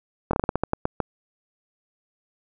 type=slowing click train; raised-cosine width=1 ms; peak=-8 dBFS; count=11; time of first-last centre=0.31-1.003 s; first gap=23 ms; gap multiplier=1.23; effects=none